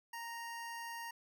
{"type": "tone", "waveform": "25% pulse", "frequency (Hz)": 931, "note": "A#5", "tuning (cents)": -2, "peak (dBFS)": -39, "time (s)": [0.13, 1.11], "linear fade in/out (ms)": 5, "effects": []}